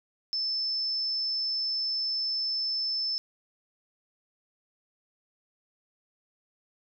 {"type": "tone", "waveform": "sine", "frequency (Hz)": 5270, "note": "E8", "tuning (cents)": -1, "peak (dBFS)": -27, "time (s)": [0.33, 3.18], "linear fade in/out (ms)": 0, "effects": []}